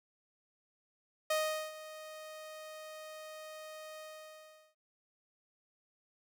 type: tone with ADSR envelope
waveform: sawtooth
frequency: 622.3 Hz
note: D#5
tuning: in tune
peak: -25 dBFS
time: 1.3-4.75 s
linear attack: 6 ms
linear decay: 410 ms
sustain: -17 dB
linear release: 750 ms
effects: none